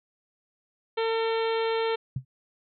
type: harmonic tone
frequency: 451.5 Hz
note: A4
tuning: 45 cents sharp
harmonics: 1 / 2 / 3 / 4 / 5 / 6 / 7 / 8 / 9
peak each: -25 / -32 / -37 / -40 / -39 / -43 / -40 / -43 / -44 dBFS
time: 0.97-1.96 s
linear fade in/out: 10 ms
type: tone with exponential decay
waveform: sine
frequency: 130 Hz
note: C3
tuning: 11 cents flat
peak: -23 dBFS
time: 2.16-2.25 s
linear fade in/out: 5 ms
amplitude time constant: 19 ms
effects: none